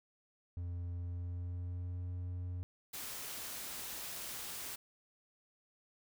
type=tone with pitch glide; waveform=triangle; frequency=87.4 to 89.39 Hz; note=F2 to F2; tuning=+2 to +41 cents; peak=-36 dBFS; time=0.57-2.63 s; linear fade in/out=0 ms; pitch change=+39 cents; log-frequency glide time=0.94-2.09 s
type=noise; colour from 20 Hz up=white; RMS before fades=-44 dBFS; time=2.93-4.76 s; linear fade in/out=10 ms
effects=none